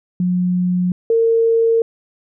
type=tone pair in turn; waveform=sine; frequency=180 / 456.3 Hz; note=F#3 / A#4; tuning=-47 / -37 cents; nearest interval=octave + major third; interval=1610 cents; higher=second; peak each=-14 / -11 dBFS; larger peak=second; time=0.2-0.92 / 1.1-1.82 s; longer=neither; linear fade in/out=2 ms; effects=none